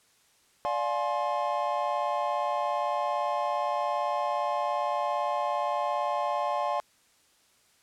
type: chord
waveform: triangle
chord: D half-diminished seventh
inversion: none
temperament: just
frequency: 587.3 / 704.8 / 845.8 / 1057.2 Hz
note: D5 / F5 / Ab5 / C6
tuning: 0 / +16 / +31 / +18 cents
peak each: -30 dBFS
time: 0.65-6.8 s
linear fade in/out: 0 ms
effects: white hiss -64 dBFS RMS until 7.82 s + low-pass 10000 Hz 12 dB/octave